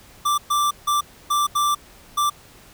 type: tone bursts at uneven times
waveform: square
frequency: 1174.7 Hz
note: D6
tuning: in tune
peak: -18 dBFS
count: 6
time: 0.25-0.38 / 0.5-0.71 / 0.87-1.01 / 1.3-1.47 / 1.55-1.75 / 2.17-2.3 s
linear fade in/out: 10 ms
effects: pink hiss -48 dBFS RMS until 2.73 s